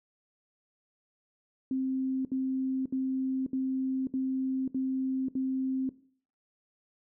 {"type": "tone bursts", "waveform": "sine", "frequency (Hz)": 262.8, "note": "C4", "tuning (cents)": 8, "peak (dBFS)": -27, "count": 7, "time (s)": [1.71, 5.892], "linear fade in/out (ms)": 2, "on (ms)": 540, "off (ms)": 67, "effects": ["noise-tail reverb RT60 0.5 s tail -18 dB re dry"]}